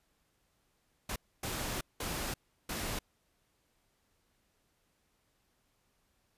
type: noise bursts at uneven times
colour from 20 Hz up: pink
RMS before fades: -37 dBFS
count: 4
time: 1.09-1.16 / 1.43-1.81 / 2-2.34 / 2.69-2.99 s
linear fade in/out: 5 ms
effects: pink hiss -75 dBFS RMS until 6.37 s + resampled to 32000 Hz